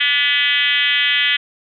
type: tone with frequency modulation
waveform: sine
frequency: 2542 Hz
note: D#7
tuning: 36 cents sharp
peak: -13 dBFS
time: 0-1.37 s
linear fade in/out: 10 ms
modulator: 272 Hz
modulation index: 3.3
effects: none